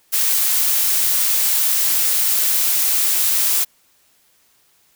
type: noise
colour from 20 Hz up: blue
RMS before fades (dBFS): -17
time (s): 0.12-3.65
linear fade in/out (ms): 20
effects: white hiss -58 dBFS RMS until 4.95 s